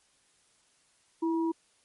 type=tone pair together; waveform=sine; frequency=329.6 / 960.7 Hz; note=E4 / B5; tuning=0 / -48 cents; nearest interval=octave + perfect fifth; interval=1852 cents; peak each=-26 / -36 dBFS; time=1.22-1.52 s; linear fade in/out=10 ms; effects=white hiss -67 dBFS RMS until 1.84 s + MP3 48 kbps